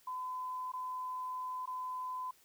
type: tone with dropouts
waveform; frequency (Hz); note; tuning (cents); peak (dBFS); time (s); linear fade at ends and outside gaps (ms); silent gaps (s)
sine; 1014; B5; +45; -37; 0.07-2.31; 5; 0.719-0.735 / 1.658-1.674
effects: white hiss -66 dBFS RMS until 2.44 s